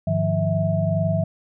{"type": "tone cluster", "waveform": "sine", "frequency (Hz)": [102.7, 152.7, 174.9, 651], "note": ["G#2", "D#3", "F3", "E5"], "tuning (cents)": [-19, -32, 3, -22], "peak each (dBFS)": -24, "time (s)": [0.07, 1.24], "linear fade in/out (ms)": 5, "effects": []}